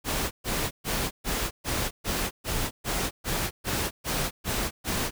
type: noise bursts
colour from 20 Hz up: pink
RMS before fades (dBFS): -28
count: 13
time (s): 0.04-5.11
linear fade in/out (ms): 50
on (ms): 270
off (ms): 130
effects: none